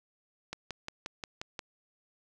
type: click train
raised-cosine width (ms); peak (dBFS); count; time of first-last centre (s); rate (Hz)
0.2; -20; 7; 0.53-1.592; 5.65
effects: none